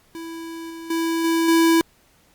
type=tone with level steps; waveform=square; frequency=329.9 Hz; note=E4; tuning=1 cent sharp; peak=-32 / -34 / -21 / -18 / -14 dBFS; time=0.15-1.81 s; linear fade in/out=0 ms; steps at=0.7 / 0.9 / 1.24 / 1.48 s; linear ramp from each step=5 ms; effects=pink hiss -58 dBFS RMS until 2.34 s + Opus 48 kbps